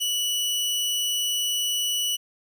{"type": "tone", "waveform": "sawtooth", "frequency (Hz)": 2950, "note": "F#7", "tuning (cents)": -6, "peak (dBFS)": -20, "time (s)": [0, 2.17], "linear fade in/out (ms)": 20, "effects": ["10-bit"]}